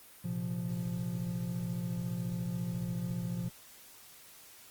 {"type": "chord", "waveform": "triangle", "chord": "Bb suspended second", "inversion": "none", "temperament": "equal", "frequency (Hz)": [116.54, 130.81, 174.61], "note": ["Bb2", "C3", "F3"], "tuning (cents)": [0, 0, 0], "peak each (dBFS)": [-37, -39, -33], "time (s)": [0.24, 3.49], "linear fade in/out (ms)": 10, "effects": ["white hiss -55 dBFS RMS until 4.7 s", "Opus 32 kbps"]}